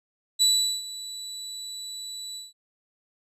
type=tone with ADSR envelope; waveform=30% pulse; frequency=3951 Hz; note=B7; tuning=in tune; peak=-14 dBFS; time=0.39-2.53 s; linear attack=28 ms; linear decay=400 ms; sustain=-18 dB; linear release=170 ms; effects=resampled to 32000 Hz